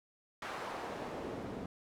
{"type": "noise with band-pass filter sweep", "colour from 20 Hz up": "pink", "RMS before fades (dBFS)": -42, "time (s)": [0.42, 1.66], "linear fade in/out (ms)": 2, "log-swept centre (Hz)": [1100, 280], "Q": 0.93, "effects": []}